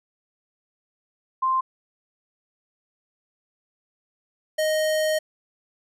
sine / square tone pair in turn, 1046.5 / 622.3 Hz, C6 / D#5, 0 / 0 cents, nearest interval major sixth, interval 900 cents, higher first, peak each -19 / -21 dBFS, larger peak first, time 1.42-1.61 / 4.58-5.19 s, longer second, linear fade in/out 10 ms, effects resampled to 32000 Hz

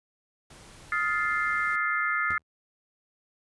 pink noise, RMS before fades -50 dBFS, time 0.5-1.76 s, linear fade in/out 5 ms
sine chord, F dominant seventh, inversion third, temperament just, 1257.2 / 1396.9 / 1746.1 / 2095 Hz, Eb6 / F6 / A6 / C7, +18 / 0 / -14 / +2 cents, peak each -30 dBFS, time 0.92-2.38 s, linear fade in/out 2 ms
sawtooth tone with exponential decay, 80 Hz, D#2, 49 cents sharp, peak -33 dBFS, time 2.3-2.43 s, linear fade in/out 5 ms, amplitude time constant 27 ms
effects resampled to 24000 Hz

